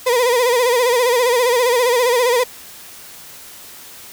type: tone with vibrato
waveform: 35% pulse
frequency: 488.6 Hz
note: B4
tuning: 19 cents flat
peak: -11 dBFS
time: 0.06-2.44 s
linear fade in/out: 10 ms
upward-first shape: sine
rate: 15 Hz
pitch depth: 87 cents each way
effects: white hiss -38 dBFS RMS until 4.12 s